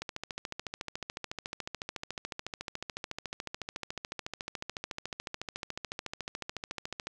click train, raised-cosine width 0.2 ms, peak -19 dBFS, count 99, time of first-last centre 0.02-7.07 s, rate 13.9 Hz, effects none

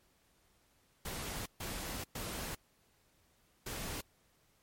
pink noise bursts at uneven times, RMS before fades -41 dBFS, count 4, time 1.05-1.46 / 1.6-2.04 / 2.15-2.55 / 3.66-4.01 s, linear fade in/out 5 ms, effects pink hiss -71 dBFS RMS until 4.62 s + MP3 64 kbps

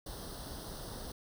pink noise with comb filter, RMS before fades -44 dBFS, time 0.06-1.12 s, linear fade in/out 5 ms, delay 0.21 ms, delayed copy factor +0.85, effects none

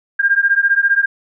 sine beating tone pair, 1599 / 1614 Hz, G6 / G#6, +34 / -50 cents, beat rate 15 Hz, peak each -14 dBFS, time 0.19-1.06 s, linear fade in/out 10 ms, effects none

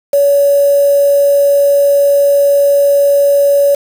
sine tone with quantisation, 566 Hz, C#5, 36 cents sharp, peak -6 dBFS, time 0.13-3.75 s, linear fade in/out 5 ms, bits 4, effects none

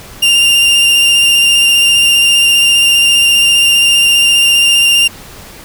40% pulse tone with vibrato, 2794 Hz, F7, in tune, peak -5 dBFS, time 0.22-5.08 s, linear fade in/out 10 ms, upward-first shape square, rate 15 Hz, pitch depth 12 cents each way, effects pink hiss -33 dBFS RMS until 5.64 s

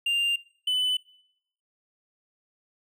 triangle tone pair in turn, 2794 / 3004 Hz, F7 / F#7, 0 / +26 cents, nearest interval minor second, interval 126 cents, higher second, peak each -21 dBFS, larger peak neither, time 0.06-0.36 / 0.67-0.97 s, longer neither, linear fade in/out 5 ms, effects noise-tail reverb RT60 0.7 s tail -22 dB re dry

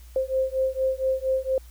sine beating tone pair, 523.3 / 527.6 Hz, C5 / C5, 0 / +14 cents, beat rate 4.3 Hz, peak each -25 / -25 dBFS, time 0.16-1.58 s, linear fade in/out 2 ms, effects added 60 Hz sine -43 dBFS peak until 1.7 s + white hiss -56 dBFS RMS until 1.7 s

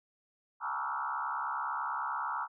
sine tone with frequency modulation, 1131 Hz, C#6, 34 cents sharp, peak -32 dBFS, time 0.6-2.48 s, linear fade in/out 50 ms, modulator 69.1 Hz, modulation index 4.1, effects none

